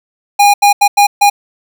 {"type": "tone bursts at uneven times", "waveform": "square", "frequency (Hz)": 815, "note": "G#5", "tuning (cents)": -33, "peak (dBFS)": -5, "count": 5, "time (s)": [[0.39, 0.54], [0.62, 0.73], [0.81, 0.88], [0.97, 1.07], [1.21, 1.3]], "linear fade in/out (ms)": 10, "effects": []}